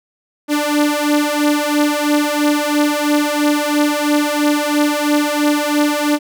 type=beating tone pair; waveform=sawtooth; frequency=293.7 / 296.7 Hz; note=D4 / D4; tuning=0 / +18 cents; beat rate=3 Hz; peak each=-13 / -12 dBFS; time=0.48-6.19 s; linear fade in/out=50 ms; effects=none